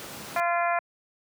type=noise; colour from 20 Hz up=pink; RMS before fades=-39 dBFS; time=0-0.4 s; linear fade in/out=0 ms
type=harmonic tone; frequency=344.6 Hz; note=F4; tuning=23 cents flat; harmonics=2 / 3 / 4 / 5 / 6 / 7; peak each=-25 / -29 / -31 / -33 / -35 / -36 dBFS; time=0.36-0.79 s; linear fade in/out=2 ms
effects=high-pass 150 Hz 12 dB/octave